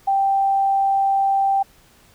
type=tone; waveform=sine; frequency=784 Hz; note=G5; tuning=in tune; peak=-15 dBFS; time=0.07-1.63 s; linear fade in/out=10 ms; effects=pink hiss -53 dBFS RMS until 2.14 s